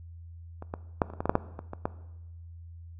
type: clicks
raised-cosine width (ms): 1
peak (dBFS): -26 / -19 / -8 / -27 / -28 / -17 / -14 / -8 / -7 / -23 / -22 / -13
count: 12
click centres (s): 0.624 / 0.739 / 1.018 / 1.101 / 1.136 / 1.205 / 1.256 / 1.295 / 1.354 / 1.591 / 1.734 / 1.855
effects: noise-tail reverb RT60 1.0 s tail -17 dB re dry + added 84 Hz sine -43 dBFS peak until 2.99 s